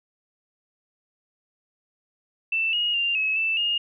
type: tone with pitch steps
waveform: sine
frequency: 2663 / 2876 / 2789 / 2575 / 2648 / 2842 Hz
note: E7 / F#7 / F7 / E7 / E7 / F7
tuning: +17 / -50 / -3 / -41 / +7 / +30 cents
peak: -21 dBFS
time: 2.52-3.78 s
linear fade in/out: 5 ms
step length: 210 ms
effects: none